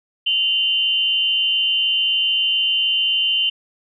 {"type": "tone pair together", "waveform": "sine", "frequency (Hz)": [2805, 3058], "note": ["F7", "G7"], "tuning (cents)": [7, -44], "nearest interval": "minor second", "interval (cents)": 149, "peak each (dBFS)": [-19, -18], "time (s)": [0.26, 3.5], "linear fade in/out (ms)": 10, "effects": []}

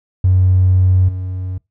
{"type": "tone with level steps", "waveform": "triangle", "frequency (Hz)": 92.5, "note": "F#2", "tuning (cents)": 0, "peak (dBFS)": [-5, -18], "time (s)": [0.24, 1.58], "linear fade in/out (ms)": 5, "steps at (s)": 1.08, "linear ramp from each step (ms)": 10, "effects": ["noise-tail reverb RT60 0.2 s tail -24 dB re dry", "tanh soft clip ceiling -5 dBFS"]}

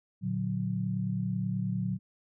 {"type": "chord", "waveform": "sine", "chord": "Bb augmented", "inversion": "none", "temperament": "equal", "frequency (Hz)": [116.54, 146.83, 185], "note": ["Bb2", "D3", "F#3"], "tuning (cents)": [0, 0, 0], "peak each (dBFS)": [-33, -36, -31], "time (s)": [0.21, 1.99], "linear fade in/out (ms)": 50, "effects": []}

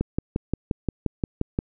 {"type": "click train", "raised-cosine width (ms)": 3, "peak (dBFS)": -10, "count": 10, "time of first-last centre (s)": [0.01, 1.589], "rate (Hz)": 5.7, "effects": []}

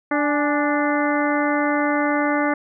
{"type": "harmonic tone with a mistuned harmonic", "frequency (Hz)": 293.7, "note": "D4", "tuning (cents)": 0, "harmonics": [1, 2, 3, 4, 5, 6, 7], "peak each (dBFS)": [-21, -24, -26, -27, -28, -29, -29], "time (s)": [0.11, 2.54], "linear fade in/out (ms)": 5, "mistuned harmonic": 3, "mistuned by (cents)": -62, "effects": []}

